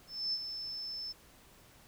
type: tone with ADSR envelope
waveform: sine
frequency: 5274 Hz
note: E8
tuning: in tune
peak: -30 dBFS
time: 0.07-1.13 s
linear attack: 260 ms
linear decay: 49 ms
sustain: -8 dB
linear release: 19 ms
effects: pink hiss -60 dBFS RMS until 1.87 s